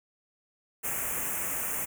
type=band-stop noise; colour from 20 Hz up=white; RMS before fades=-32 dBFS; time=0.83-1.86 s; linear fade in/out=20 ms; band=2700 to 6600 Hz; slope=48 dB/octave; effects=none